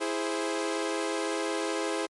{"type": "chord", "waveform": "sawtooth", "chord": "E augmented", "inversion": "none", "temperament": "equal", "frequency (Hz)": [329.6, 415.3, 523.3], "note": ["E4", "G#4", "B#4"], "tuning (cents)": [0, 0, 0], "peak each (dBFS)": [-28, -29, -30], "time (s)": [0, 2.07], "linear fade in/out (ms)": 20, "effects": ["MP3 48 kbps"]}